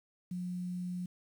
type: tone with quantisation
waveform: sine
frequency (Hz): 179.5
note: F3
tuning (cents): +48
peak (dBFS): -35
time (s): 0.31-1.06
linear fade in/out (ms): 5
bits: 10
effects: none